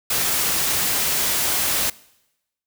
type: noise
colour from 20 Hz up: white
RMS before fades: -21 dBFS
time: 0.1-1.9 s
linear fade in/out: 5 ms
effects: noise-tail reverb RT60 0.9 s tail -22 dB re dry